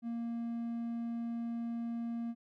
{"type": "tone", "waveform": "triangle", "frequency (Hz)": 233.1, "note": "A#3", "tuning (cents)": 0, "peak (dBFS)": -33, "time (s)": [0.02, 2.35], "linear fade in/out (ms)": 50, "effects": []}